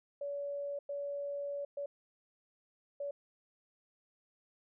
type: tone bursts at uneven times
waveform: sine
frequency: 569 Hz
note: C#5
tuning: 45 cents sharp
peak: -36 dBFS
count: 4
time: 0.21-0.79 / 0.89-1.65 / 1.77-1.86 / 3-3.11 s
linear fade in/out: 5 ms
effects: none